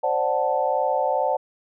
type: chord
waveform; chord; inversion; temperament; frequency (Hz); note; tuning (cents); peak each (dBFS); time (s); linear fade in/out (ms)
sine; D dominant seventh; third; equal with one note detuned; 525.1 / 587.3 / 740 / 880; C5 / D5 / F#5 / A5; +6 / 0 / 0 / 0; -25; 0.03-1.37; 10
effects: none

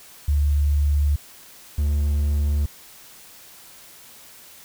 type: tone pair in turn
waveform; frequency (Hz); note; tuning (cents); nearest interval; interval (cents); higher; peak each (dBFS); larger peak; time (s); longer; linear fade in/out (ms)
sine / triangle; 72.6 / 73.02; D2 / D2; -19 / -9; unison; 10; second; -16; neither; 0.28-1.16 / 1.78-2.66; neither; 5
effects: white hiss -46 dBFS RMS until 4.64 s

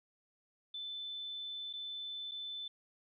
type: tone with dropouts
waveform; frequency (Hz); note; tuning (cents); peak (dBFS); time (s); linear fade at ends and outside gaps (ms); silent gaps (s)
sine; 3520; A7; 0; -40; 0.74-2.68; 5; 1.729-1.735 / 2.313-2.317
effects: none

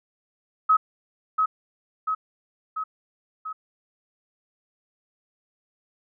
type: tone with echo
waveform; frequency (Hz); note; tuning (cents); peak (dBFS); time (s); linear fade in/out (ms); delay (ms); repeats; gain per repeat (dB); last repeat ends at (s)
sine; 1277; D#6; +45; -14; 0.69-0.77; 10; 690; 4; -4; 3.53
effects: none

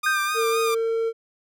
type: tone with vibrato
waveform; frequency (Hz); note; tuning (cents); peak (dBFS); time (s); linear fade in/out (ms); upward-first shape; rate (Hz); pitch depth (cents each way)
sawtooth; 1213; D#6; -44; -20; 0.03-0.75; 10; sine; 3.9; 40
type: tone with exponential decay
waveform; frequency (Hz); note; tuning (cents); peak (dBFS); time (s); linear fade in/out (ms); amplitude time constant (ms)
sine; 1568; G6; 0; -18; 0.06-0.89; 5; 180
type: tone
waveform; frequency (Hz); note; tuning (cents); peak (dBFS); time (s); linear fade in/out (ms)
triangle; 454.1; A#4; -45; -19; 0.34-1.13; 50
effects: none

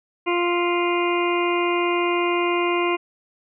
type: harmonic tone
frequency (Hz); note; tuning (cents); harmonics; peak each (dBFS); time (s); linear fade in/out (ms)
349.2; F4; 0; 1 / 2 / 3 / 4 / 6 / 7 / 8; -21 / -29 / -25 / -36 / -29 / -30 / -32; 0.26-2.97; 20
effects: none

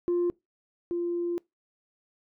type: tone pair in turn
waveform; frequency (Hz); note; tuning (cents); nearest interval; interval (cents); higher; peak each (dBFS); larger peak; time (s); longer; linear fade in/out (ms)
sine; 350 / 346.2; F4 / F4; +4 / -15; unison; 19; first; -21 / -26; first; 0.08-0.3 / 0.91-1.38; second; 0
effects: noise-tail reverb RT60 0.2 s tail -25 dB re dry + tanh soft clip ceiling -21 dBFS

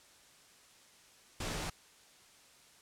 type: noise with comb filter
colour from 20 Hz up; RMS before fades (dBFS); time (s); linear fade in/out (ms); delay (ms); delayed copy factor
pink; -38; 1.4-1.7; 5; 15; -0.8
effects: white hiss -61 dBFS RMS until 2.81 s + low-pass 9000 Hz 12 dB/octave

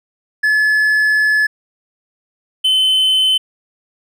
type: tone pair in turn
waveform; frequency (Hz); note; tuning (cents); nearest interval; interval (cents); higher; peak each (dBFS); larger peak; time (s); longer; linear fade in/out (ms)
triangle; 1717 / 3054; A6 / G7; -43 / -46; minor seventh; 997; second; -9; neither; 0.43-1.47 / 2.64-3.38; first; 10
effects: none

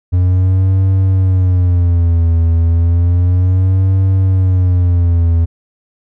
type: tone with vibrato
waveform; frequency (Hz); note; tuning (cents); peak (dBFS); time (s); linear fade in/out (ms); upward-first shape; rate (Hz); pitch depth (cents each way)
triangle; 89; F2; +33; -6; 0.12-5.46; 20; sine; 0.32; 120
effects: none

